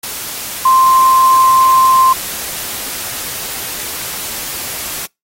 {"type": "tone in noise", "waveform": "sine", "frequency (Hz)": 1046, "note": "C6", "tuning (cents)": -1, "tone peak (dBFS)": -6, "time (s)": [0.65, 2.13], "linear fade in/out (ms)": 5, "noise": "white", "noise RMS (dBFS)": -23, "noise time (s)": [0.03, 5.06], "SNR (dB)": 14, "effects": ["noise-tail reverb RT60 0.2 s tail -26 dB re dry", "AAC 48 kbps"]}